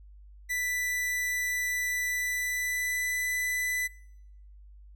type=tone with pitch glide; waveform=45% pulse; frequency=1981 to 1993.6 Hz; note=B6 to B6; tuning=+5 to +16 cents; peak=-28 dBFS; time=0.49-3.88 s; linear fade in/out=20 ms; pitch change=+11 cents; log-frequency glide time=2.08-3.23 s; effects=noise-tail reverb RT60 0.8 s tail -23 dB re dry + added 50 Hz sine -48 dBFS peak until 4.95 s